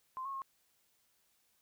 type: tone with pitch steps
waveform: sine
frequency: 1041 / 1093 / 1078 Hz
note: C6 / C#6 / C#6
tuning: -9 / -25 / -49 cents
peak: -38 dBFS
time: 0.17-0.419 s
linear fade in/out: 0 ms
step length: 83 ms
effects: white hiss -74 dBFS RMS until 1.61 s